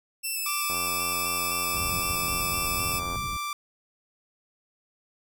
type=tone with vibrato; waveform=5% pulse; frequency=2643 Hz; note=E7; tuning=4 cents sharp; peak=-20 dBFS; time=0.23-3 s; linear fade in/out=20 ms; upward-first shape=square; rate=3.9 Hz; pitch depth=21 cents each way
type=tone; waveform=sawtooth; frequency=1174.7 Hz; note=D6; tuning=in tune; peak=-26 dBFS; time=0.46-3.53 s; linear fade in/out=2 ms
type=click train; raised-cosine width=1 ms; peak=-24 dBFS; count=217; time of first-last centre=0.7-3.157 s; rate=87.9 Hz
type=low-pass noise; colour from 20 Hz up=white; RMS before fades=-37 dBFS; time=1.74-3.37 s; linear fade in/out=2 ms; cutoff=120 Hz; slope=12 dB/octave
effects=none